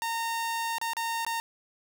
sawtooth tone with dropouts, 918 Hz, A#5, 27 cents flat, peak -25 dBFS, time 0.02-1.4 s, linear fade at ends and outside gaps 0 ms, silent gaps 0.783-0.814 / 0.934-0.968 / 1.249-1.265 s, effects none

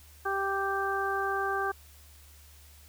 harmonic tone, 391.8 Hz, G4, 1 cent flat, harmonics 1 / 2 / 3 / 4, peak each -33 / -33 / -33 / -33 dBFS, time 0.25-1.72 s, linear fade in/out 10 ms, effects added 73 Hz sine -53 dBFS peak until 2.88 s + white hiss -57 dBFS RMS until 2.88 s

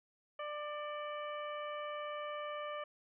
harmonic tone with a mistuned harmonic, 594 Hz, D5, 20 cents sharp, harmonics 1 / 2 / 3 / 4 / 5, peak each -42 / -43 / -51 / -52 / -53 dBFS, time 0.39-2.84 s, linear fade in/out 5 ms, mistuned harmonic 4, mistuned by -44 cents, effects none

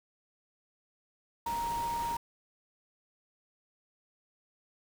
sine tone in noise, 936 Hz, A#5, 7 cents sharp, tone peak -31 dBFS, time 1.46-2.17 s, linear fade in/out 5 ms, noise pink, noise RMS -43 dBFS, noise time 1.46-2.17 s, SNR +9 dB, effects none

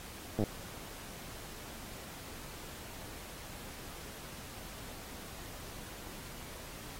slowing click train, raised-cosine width 2 ms, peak -19 dBFS, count 6, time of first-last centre 0.39-0.438 s, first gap 9 ms, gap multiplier 1.03, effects pink hiss -48 dBFS RMS until 6.99 s + AAC 48 kbps

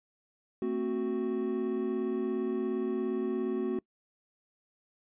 triangle chord, F# diminished, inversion first, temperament equal with one note detuned, 224.4 / 261.6 / 370 Hz, A3 / C4 / F#4, +34 / 0 / 0 cents, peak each -33 / -33 / -29 dBFS, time 0.62-3.79 s, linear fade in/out 2 ms, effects noise-tail reverb RT60 0.1 s tail -24 dB re dry + resampled to 8000 Hz

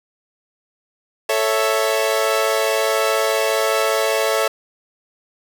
sawtooth chord, A major, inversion none, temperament equal, 440 / 554.4 / 659.3 Hz, A4 / C#5 / E5, 0 / 0 / 0 cents, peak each -17 dBFS, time 1.29-4.48 s, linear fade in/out 5 ms, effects none

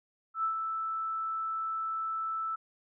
sine tone with ADSR envelope, 1318.5 Hz, E6, in tune, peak -26 dBFS, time 0.34-2.56 s, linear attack 97 ms, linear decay 100 ms, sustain -5 dB, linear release 12 ms, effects none

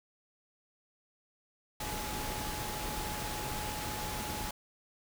sine tone in noise, 846 Hz, G#5, 32 cents sharp, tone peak -42 dBFS, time 1.8-4.51 s, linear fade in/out 5 ms, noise pink, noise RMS -38 dBFS, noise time 1.8-4.51 s, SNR -7 dB, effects none

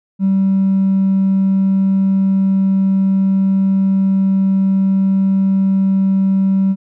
sine tone with hard clipping, 192.9 Hz, G3, 28 cents flat, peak -11 dBFS, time 0.19-6.76 s, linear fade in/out 50 ms, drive 1 dB, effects none

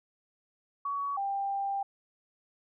sine tone pair in turn, 1126 / 792.1 Hz, C#6 / G5, +27 / +18 cents, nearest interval tritone, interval 609 cents, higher first, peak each -30 / -29 dBFS, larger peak second, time 0.85-1.17 / 1.17-1.83 s, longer second, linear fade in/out 5 ms, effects none

